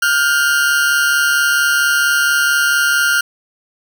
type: tone pair together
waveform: 40% pulse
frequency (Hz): 1415 / 1559.4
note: F6 / G6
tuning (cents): +22 / -10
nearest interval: major second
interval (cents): 168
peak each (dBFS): -12 / -17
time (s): 0.02-3.21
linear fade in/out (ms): 5
effects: none